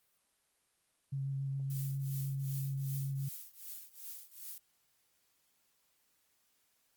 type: tone with vibrato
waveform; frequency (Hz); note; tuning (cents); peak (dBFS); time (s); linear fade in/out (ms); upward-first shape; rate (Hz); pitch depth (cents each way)
sine; 136.6; C#3; -25; -34; 1.12-3.29; 10; sine; 7.2; 13
type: noise with tremolo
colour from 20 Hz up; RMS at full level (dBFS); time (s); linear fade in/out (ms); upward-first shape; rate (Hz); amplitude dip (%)
violet; -44; 1.7-4.58; 2; triangle; 2.6; 95
effects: white hiss -75 dBFS RMS until 6.96 s + Opus 32 kbps